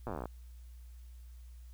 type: slowing click train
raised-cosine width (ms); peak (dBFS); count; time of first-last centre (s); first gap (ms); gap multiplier
1; -25; 16; 0.07-0.256; 8; 1.06
effects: added 60 Hz sine -48 dBFS peak until 1.73 s + white hiss -69 dBFS RMS until 1.73 s